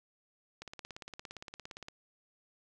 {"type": "click train", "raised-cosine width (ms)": 0.2, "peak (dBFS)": -27, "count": 23, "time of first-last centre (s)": [0.62, 1.884], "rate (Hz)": 17.4, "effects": []}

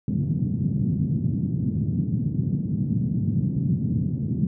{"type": "band-pass noise", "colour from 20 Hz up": "pink", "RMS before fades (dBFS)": -24, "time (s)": [0.08, 4.47], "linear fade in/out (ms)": 2, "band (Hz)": [120, 210], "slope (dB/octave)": 24, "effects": []}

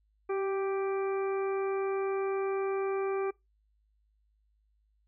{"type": "harmonic tone with a mistuned harmonic", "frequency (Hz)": 392, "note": "G4", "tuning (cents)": 0, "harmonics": [1, 2, 3, 4, 5, 6], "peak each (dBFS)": [-29, -40, -40, -48, -53, -47], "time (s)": [0.29, 3.31], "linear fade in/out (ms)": 10, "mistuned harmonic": 1, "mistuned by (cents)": -17, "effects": ["noise-tail reverb RT60 0.2 s tail -24 dB re dry", "added 52 Hz sine -68 dBFS peak until 5.07 s"]}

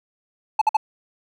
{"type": "tone bursts", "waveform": "triangle", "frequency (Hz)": 866, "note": "A5", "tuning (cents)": -28, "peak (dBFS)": -11, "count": 3, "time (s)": [0.59, 0.769], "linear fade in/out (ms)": 5, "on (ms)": 25, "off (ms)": 52, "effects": []}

